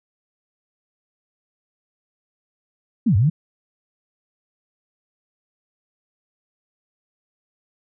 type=linear two-way sweep; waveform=sine; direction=down then up; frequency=260 to 88.3 to 170 Hz; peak=-13 dBFS; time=3.06-3.3 s; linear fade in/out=10 ms; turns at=3.16 s; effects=none